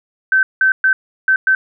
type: tone bursts at uneven times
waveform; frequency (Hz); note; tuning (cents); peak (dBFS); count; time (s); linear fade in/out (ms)
sine; 1541; G6; -30; -9; 5; 0.32-0.43 / 0.61-0.72 / 0.84-0.93 / 1.28-1.36 / 1.47-1.55; 2
effects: none